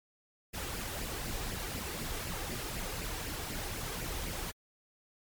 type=noise with flanger; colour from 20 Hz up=pink; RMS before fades=-38 dBFS; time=0.53-4.52 s; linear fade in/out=20 ms; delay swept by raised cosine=0.39 to 2.59 ms; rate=4 Hz; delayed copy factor=+0.55; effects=MP3 96 kbps